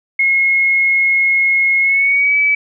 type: tone with pitch glide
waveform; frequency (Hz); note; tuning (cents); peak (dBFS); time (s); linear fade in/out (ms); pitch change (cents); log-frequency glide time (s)
sine; 2164 to 2293; C#7 to D7; -42 to -42; -10; 0.19-2.55; 5; +100; 1.81-2.37
effects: none